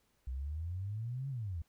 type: exponential two-way sweep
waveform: sine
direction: up then down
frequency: 61.5 to 140.2 to 76.9 Hz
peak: -36 dBFS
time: 0.27-1.62 s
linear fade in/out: 5 ms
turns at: 1.29 s
effects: pink hiss -75 dBFS RMS until 1.68 s